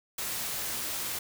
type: noise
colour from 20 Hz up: white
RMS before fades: -34 dBFS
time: 0.18-1.19 s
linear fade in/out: 5 ms
effects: none